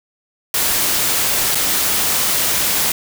white noise with dropouts, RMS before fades -17 dBFS, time 0.54-2.92 s, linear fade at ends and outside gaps 2 ms, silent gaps 1.548-1.553 s, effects none

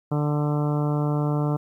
harmonic tone, 148 Hz, D3, 14 cents sharp, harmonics 1 / 2 / 3 / 4 / 5 / 6 / 7 / 8 / 9, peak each -22 / -28 / -32 / -34 / -36 / -38 / -39 / -40 / -41 dBFS, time 0.11-1.57 s, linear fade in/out 10 ms, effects 10-bit

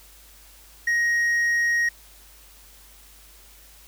sine tone with hard clipping, 1880 Hz, A#6, 14 cents sharp, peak -20 dBFS, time 0.87-1.89 s, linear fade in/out 5 ms, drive 3 dB, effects added 50 Hz sine -52 dBFS peak until 3.87 s + white hiss -51 dBFS RMS until 3.87 s

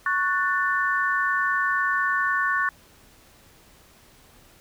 sine chord, F# minor, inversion second, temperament just, 1110 / 1480 / 1776 Hz, C#6 / F#6 / A6, +2 / 0 / +16 cents, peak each -25 dBFS, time 0.06-2.69 s, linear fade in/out 2 ms, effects pink hiss -54 dBFS RMS until 4.6 s

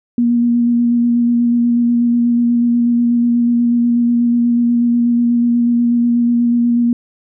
sine tone with vibrato, 238 Hz, A#3, 36 cents sharp, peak -10 dBFS, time 0.18-6.93 s, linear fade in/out 2 ms, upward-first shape square, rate 8.2 Hz, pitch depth 12 cents each way, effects none

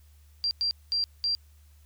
sine tone bursts at uneven times, 4735 Hz, D8, 13 cents sharp, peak -24 dBFS, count 4, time 0.44-0.51 / 0.61-0.71 / 0.92-1.04 / 1.24-1.35 s, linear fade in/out 0 ms, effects added 74 Hz sine -53 dBFS peak until 1.85 s + white hiss -66 dBFS RMS until 1.85 s

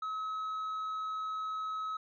sine tone with tanh clipping, 1283 Hz, E6, 47 cents flat, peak -35 dBFS, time 0.02-1.97 s, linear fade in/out 5 ms, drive 3 dB, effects none

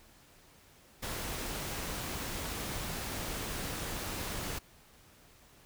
pink noise, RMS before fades -38 dBFS, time 1.02-4.59 s, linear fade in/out 10 ms, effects pink hiss -60 dBFS RMS until 5.65 s

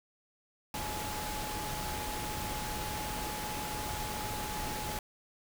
sine tone in noise, 847 Hz, G#5, 34 cents sharp, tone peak -40 dBFS, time 0.74-4.99 s, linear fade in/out 2 ms, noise pink, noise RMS -38 dBFS, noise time 0.74-4.99 s, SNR -5 dB, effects none

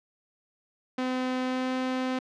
sawtooth tone with pitch glide, 255.6 to 257.4 Hz, C4 to C4, -40 to -28 cents, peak -23 dBFS, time 0.98-2.19 s, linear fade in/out 5 ms, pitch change +12 cents, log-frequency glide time 1.43-1.69 s, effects low-pass 4000 Hz 12 dB/octave

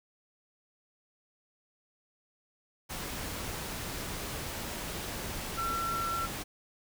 sine tone in noise, 1352 Hz, E6, 43 cents sharp, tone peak -31 dBFS, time 5.57-6.27 s, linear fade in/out 20 ms, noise pink, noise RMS -38 dBFS, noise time 2.89-6.44 s, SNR +4 dB, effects none

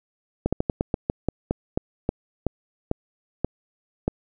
slowing click train, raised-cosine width 2 ms, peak -8 dBFS, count 15, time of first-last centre 0.46-4.079 s, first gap 66 ms, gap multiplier 1.19, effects none

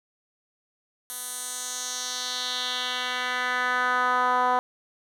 10% pulse tone with band-pass filter sweep, 250 Hz, B3, 21 cents sharp, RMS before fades -27 dBFS, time 1.1-4.59 s, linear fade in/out 0 ms, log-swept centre 11000 to 890 Hz, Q 2.1, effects none

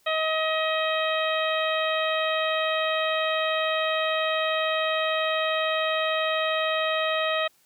harmonic tone, 633 Hz, D#5, 30 cents sharp, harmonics 1 / 2 / 3 / 4 / 5 / 6, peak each -26 / -29 / -31 / -32 / -33 / -34 dBFS, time 0.06-7.48 s, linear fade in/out 10 ms, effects white hiss -63 dBFS RMS until 7.65 s

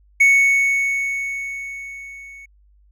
triangle tone with level ramp, 2217 Hz, C#7, in tune, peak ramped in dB -7 to -36 dBFS, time 0.2-2.46 s, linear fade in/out 10 ms, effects added 50 Hz sine -51 dBFS peak until 2.91 s

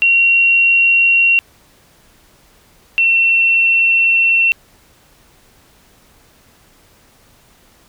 sine tone pair in turn, 2743 / 2708 Hz, F7 / E7, -32 / +46 cents, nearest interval unison, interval 22 cents, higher first, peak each -8 / -9 dBFS, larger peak first, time 0.02-1.39 / 2.98-4.52 s, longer second, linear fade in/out 0 ms, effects pink hiss -50 dBFS RMS until 7.88 s

